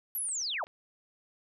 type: linear sweep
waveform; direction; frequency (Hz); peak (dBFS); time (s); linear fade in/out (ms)
sine; down; 12000 to 505; -31; 0.15-0.64; 0
type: click train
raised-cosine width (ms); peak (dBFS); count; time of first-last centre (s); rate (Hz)
0.3; -40; 5; 0.16-0.669; 7.86
effects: none